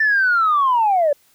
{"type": "linear sweep", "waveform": "sine", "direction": "down", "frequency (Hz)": [1785, 558], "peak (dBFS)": -12, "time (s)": [0, 1.13], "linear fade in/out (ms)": 5, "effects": ["tanh soft clip ceiling -9 dBFS", "white hiss -57 dBFS RMS until 1.34 s"]}